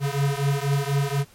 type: beating tone pair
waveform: square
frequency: 138.59 / 142.69 Hz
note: C#3 / D3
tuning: 0 / -50 cents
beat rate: 4.1 Hz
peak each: -24 / -25 dBFS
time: 0-1.25 s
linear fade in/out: 50 ms
effects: pink hiss -53 dBFS RMS until 1.34 s + MP3 64 kbps